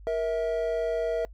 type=tone pair together; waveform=triangle; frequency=470.5 / 650 Hz; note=A#4 / E5; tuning=+16 / -24 cents; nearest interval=tritone; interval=560 cents; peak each=-26 dBFS; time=0.07-1.25 s; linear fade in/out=0 ms; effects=noise-tail reverb RT60 0.1 s tail -26 dB re dry + added 50 Hz sine -44 dBFS peak until 1.33 s